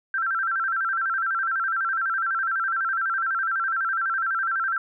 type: tone with vibrato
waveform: sine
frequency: 1455 Hz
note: F#6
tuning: 29 cents flat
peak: -22 dBFS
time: 0.14-4.78 s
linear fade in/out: 2 ms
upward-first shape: square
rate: 12 Hz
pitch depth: 130 cents each way
effects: none